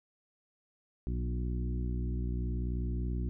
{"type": "harmonic tone with a mistuned harmonic", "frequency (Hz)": 60.6, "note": "B1", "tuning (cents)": -32, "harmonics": [1, 2, 3, 4, 5, 6], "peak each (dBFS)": [-32, -38, -42, -44, -46, -48], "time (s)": [1.07, 3.29], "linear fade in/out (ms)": 0, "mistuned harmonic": 3, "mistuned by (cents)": 23, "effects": []}